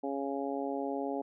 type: harmonic tone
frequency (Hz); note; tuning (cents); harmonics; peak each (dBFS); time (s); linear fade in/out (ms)
138.59; C#3; 0; 2 / 3 / 4 / 5 / 6; -36 / -38 / -39 / -40 / -41; 0.03-1.22; 10
effects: none